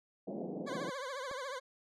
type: band-pass noise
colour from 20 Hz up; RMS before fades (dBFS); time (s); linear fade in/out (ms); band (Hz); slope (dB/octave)
pink; -41; 0.27-0.9; 5; 160 to 690; 48
type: tone with vibrato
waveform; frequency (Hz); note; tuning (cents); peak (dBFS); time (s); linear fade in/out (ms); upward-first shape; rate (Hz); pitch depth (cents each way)
20% pulse; 533; C5; +32; -34; 0.66-1.6; 20; triangle; 14; 150
type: click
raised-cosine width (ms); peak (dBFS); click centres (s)
1; -32; 1.313
effects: low-pass 7000 Hz 12 dB/octave